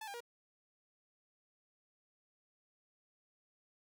sawtooth tone with pitch steps, 871 / 801 / 475.3 Hz, A5 / G5 / A#4, -18 / +37 / +34 cents, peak -40 dBFS, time 0.01-0.205 s, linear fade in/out 5 ms, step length 65 ms, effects none

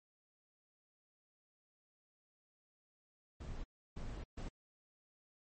brown noise bursts at uneven times, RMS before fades -44 dBFS, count 3, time 3.4-3.64 / 3.96-4.24 / 4.37-4.49 s, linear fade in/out 10 ms, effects MP3 32 kbps

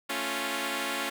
5% pulse chord, A augmented, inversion none, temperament equal, 220 / 277.2 / 349.2 Hz, A3 / C#4 / E#4, 0 / 0 / 0 cents, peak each -26 / -21 / -23 dBFS, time 0.09-1.1 s, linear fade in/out 10 ms, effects none

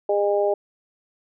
harmonic tone, 203.3 Hz, G#3, 37 cents flat, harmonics 2 / 3 / 4, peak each -21 / -21 / -27 dBFS, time 0.09-0.54 s, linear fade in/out 5 ms, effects none

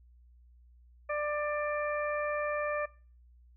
harmonic tone, 593 Hz, D5, 17 cents sharp, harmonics 1 / 2 / 3 / 4, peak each -32 / -36 / -39 / -41 dBFS, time 1.09-2.86 s, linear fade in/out 10 ms, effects noise-tail reverb RT60 0.4 s tail -21 dB re dry + added 60 Hz sine -56 dBFS peak until 3.56 s

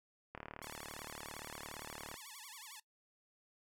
click train, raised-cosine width 0.5 ms, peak -30 dBFS, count 68, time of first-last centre 0.35-2.141 s, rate 37.4 Hz
5% pulse tone with vibrato, 987.8 Hz, B5, in tune, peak -38 dBFS, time 0.62-2.8 s, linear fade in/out 5 ms, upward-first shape sine, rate 11 Hz, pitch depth 270 cents each way
effects noise-tail reverb RT60 0.1 s tail -21 dB re dry

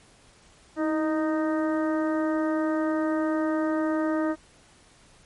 harmonic tone with a mistuned harmonic, 310 Hz, D#4, 6 cents flat, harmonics 1 / 2 / 3 / 4 / 5 / 6, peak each -24 / -29 / -37 / -35 / -39 / -41 dBFS, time 0.76-4.36 s, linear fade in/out 50 ms, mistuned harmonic 1, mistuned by +38 cents, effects pink hiss -56 dBFS RMS until 5.25 s + MP3 48 kbps

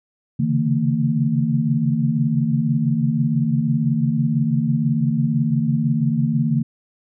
sine tone cluster, 135.6 / 141.6 / 159.7 / 228.3 Hz, C#3 / C#3 / D#3 / A#3, -38 / +37 / +45 / -36 cents, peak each -26 / -22 / -21 / -20 dBFS, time 0.39-6.63 s, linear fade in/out 10 ms, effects none

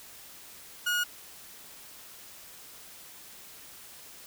30% pulse tone, 1443 Hz, F#6, 44 cents flat, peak -23 dBFS, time 0.86-1.04 s, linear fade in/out 10 ms, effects white hiss -49 dBFS RMS until 4.26 s

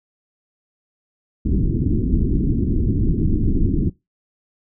pink low-pass noise, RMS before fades -18 dBFS, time 1.45-3.9 s, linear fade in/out 10 ms, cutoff 350 Hz, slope 48 dB/octave, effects noise-tail reverb RT60 0.2 s tail -21 dB re dry

